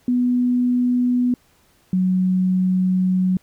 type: tone pair in turn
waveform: sine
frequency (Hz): 246.9 / 184.97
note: B3 / F#3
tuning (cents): 0 / 0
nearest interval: perfect fourth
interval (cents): 500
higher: first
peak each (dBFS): -15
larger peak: neither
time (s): 0.08-1.34 / 1.93-3.37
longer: second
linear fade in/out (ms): 2
effects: pink hiss -58 dBFS RMS until 3.42 s